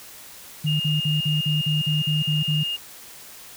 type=tone bursts; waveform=sine; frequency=152.4 Hz; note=D#3; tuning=36 cents flat; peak=-20 dBFS; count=10; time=0.64-2.636 s; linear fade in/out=10 ms; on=160 ms; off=44 ms
type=tone; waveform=sine; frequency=2834 Hz; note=F7; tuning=25 cents sharp; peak=-24 dBFS; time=0.66-2.77 s; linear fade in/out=20 ms
effects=white hiss -43 dBFS RMS until 3.56 s